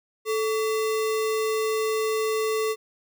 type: tone with sample-and-hold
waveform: sine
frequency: 437.3 Hz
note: A4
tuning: 11 cents flat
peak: -22 dBFS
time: 0.25-2.76 s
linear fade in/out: 50 ms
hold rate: 1575 Hz
effects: none